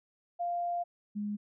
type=tone pair in turn; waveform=sine; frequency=697 / 207.2 Hz; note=F5 / G#3; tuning=-4 / -4 cents; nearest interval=octave + major sixth; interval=2100 cents; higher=first; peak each=-30 / -32 dBFS; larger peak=first; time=0.39-0.84 / 1.15-1.37 s; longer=first; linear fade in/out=20 ms; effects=none